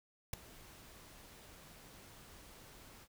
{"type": "noise with ADSR envelope", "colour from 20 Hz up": "pink", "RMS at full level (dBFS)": -35, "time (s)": [0.33, 3.08], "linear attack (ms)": 5, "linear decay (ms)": 6, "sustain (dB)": -22, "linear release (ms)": 57, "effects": []}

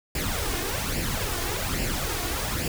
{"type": "noise with flanger", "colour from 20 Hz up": "pink", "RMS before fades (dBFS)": -28, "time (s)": [0.15, 2.68], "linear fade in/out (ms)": 2, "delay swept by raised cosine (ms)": [0.4, 2.8], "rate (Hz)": 1.2, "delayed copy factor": 0.6, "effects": []}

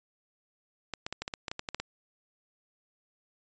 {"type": "clicks", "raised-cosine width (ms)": 0.2, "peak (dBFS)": -17, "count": 12, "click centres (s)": [0.937, 1.065, 1.126, 1.22, 1.279, 1.338, 1.482, 1.515, 1.594, 1.688, 1.746, 1.8], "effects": ["resampled to 16000 Hz"]}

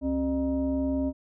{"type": "tone with frequency modulation", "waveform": "sine", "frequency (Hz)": 269.1, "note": "C4", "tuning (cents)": 49, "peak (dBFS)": -24, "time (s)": [0.01, 1.13], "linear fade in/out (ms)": 50, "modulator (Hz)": 337, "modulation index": 0.75, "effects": []}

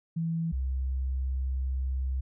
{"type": "tone pair in turn", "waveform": "sine", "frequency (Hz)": [164.81, 65.4], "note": ["E3", "C2"], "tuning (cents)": [0, 0], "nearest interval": "octave + major third", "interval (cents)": 1600, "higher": "first", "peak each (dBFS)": -27, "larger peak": "neither", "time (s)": [[0.16, 0.52], [0.52, 2.21]], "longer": "second", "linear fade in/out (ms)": 10, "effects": []}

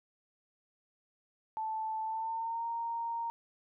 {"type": "tone with pitch glide", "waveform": "sine", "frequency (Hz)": [878, 927.5], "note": ["A5", "A#5"], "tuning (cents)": [-4, -9], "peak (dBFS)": -33, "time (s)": [1.57, 3.3], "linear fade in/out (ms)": 0, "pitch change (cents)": 95, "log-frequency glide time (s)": [2.03, 2.65], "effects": []}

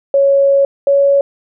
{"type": "tone pair in turn", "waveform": "sine", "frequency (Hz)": [554.4, 559.2], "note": ["C#5", "C#5"], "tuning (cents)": [0, 15], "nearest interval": "unison", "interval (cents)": 15, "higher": "second", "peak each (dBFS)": -7, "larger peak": "neither", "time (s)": [[0.14, 0.65], [0.87, 1.21]], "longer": "first", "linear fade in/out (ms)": 2, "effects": []}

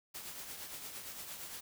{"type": "noise with tremolo", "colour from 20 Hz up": "white", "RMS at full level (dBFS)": -44, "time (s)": [0.14, 1.61], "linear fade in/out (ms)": 10, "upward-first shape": "triangle", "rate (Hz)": 8.7, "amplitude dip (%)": 50, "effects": []}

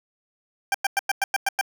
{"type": "tone bursts", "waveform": "20% pulse", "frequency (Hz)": 788, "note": "G5", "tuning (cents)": 9, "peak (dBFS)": -14, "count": 8, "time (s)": [0.72, 1.612], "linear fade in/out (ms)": 2, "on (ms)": 24, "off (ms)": 100, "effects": []}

